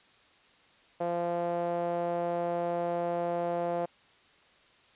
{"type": "tone with band-pass filter", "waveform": "sawtooth", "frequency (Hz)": 172.6, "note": "F3", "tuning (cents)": -20, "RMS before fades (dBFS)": -31, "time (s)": [1, 3.86], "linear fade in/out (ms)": 10, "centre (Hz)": 610, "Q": 3.7, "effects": ["white hiss -61 dBFS RMS until 4.95 s", "resampled to 8000 Hz"]}